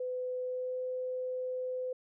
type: tone with pitch glide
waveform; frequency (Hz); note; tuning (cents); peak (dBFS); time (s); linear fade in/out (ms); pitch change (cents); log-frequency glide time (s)
sine; 504 to 508.1; B4 to B4; +35 to +49; -33; 0-1.93; 5; +14; 0.42-0.8
effects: none